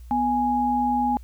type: tone pair together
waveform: sine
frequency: 246.9 / 830.5 Hz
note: B3 / G#5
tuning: 0 / 0 cents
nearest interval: octave + major sixth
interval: 2100 cents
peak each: -24 / -21 dBFS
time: 0.11-1.17 s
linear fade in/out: 0 ms
effects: added 60 Hz sine -39 dBFS peak until 1.23 s + white hiss -61 dBFS RMS until 1.23 s